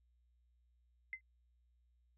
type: tone with exponential decay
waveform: sine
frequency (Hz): 2062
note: C7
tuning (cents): -26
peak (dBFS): -36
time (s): 1.13-1.21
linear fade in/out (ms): 1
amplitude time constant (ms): 17
effects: added 60 Hz sine -70 dBFS peak until 2.17 s